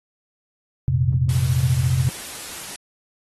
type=chord; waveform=sine; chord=F suspended fourth; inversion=none; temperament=equal; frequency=87.31 / 116.54 / 130.81 Hz; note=F2 / Bb2 / C3; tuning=0 / 0 / 0 cents; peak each=-23 / -23 / -18 dBFS; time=0.88-2.09 s; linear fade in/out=0 ms
type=noise; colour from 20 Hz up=white; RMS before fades=-34 dBFS; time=1.29-2.76 s; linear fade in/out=2 ms
effects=AAC 32 kbps